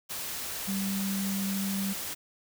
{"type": "tone in noise", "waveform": "sine", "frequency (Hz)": 195.4, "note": "G3", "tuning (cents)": -5, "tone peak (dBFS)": -29, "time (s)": [0.67, 1.94], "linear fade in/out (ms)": 20, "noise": "white", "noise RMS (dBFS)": -36, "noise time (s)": [0.09, 2.15], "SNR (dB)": 4, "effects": []}